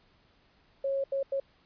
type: tone bursts at uneven times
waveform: sine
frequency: 547 Hz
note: C#5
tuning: 23 cents flat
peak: -27 dBFS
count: 3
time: 0.84-1.04 / 1.12-1.23 / 1.32-1.4 s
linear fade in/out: 5 ms
effects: pink hiss -65 dBFS RMS until 1.65 s + resampled to 11025 Hz